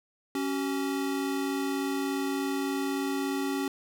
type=tone pair together; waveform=square; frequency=277.2 / 380.6 Hz; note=C#4 / F#4; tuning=0 / +49 cents; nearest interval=perfect fourth; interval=549 cents; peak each=-30 / -34 dBFS; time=0.35-3.68 s; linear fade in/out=2 ms; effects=none